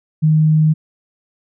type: tone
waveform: sine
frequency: 155.56 Hz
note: D#3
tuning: in tune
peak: -9 dBFS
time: 0.22-0.74 s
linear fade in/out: 20 ms
effects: none